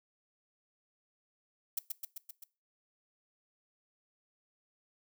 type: noise with echo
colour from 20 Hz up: violet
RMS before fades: -33 dBFS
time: 1.77-1.79 s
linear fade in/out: 5 ms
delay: 130 ms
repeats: 5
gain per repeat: -3 dB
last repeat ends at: 2.44 s
effects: noise-tail reverb RT60 0.3 s tail -20 dB re dry